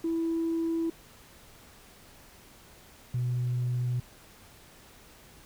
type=tone pair in turn; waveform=sine; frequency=329.6 / 123.46 Hz; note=E4 / B2; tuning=0 / 0 cents; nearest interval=octave + perfect fourth; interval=1700 cents; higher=first; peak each=-25 dBFS; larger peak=neither; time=0.04-0.9 / 3.14-4 s; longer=neither; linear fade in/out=5 ms; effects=tanh soft clip ceiling -23 dBFS + pink hiss -54 dBFS RMS until 5.45 s